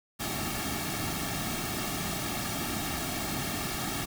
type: noise with comb filter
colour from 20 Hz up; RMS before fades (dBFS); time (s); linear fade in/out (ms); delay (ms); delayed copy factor
pink; -33; 0.19-4.06; 20; 2; -0.75
effects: none